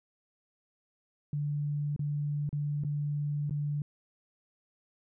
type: tone with dropouts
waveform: sine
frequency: 146.4 Hz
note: D3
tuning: 5 cents flat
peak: -29 dBFS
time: 1.33-3.82 s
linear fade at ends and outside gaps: 2 ms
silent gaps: 1.963-1.993 / 2.492-2.528 / 2.837-2.847 / 3.496-3.508 s
effects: none